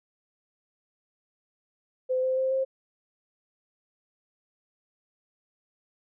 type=tone with pitch steps; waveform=sine; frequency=513 / 518.7 / 524.4 / 530.2 Hz; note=C5 / C5 / C5 / C5; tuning=-34 / -15 / +4 / +23 cents; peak=-23 dBFS; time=2.09-2.65 s; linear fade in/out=20 ms; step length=140 ms; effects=none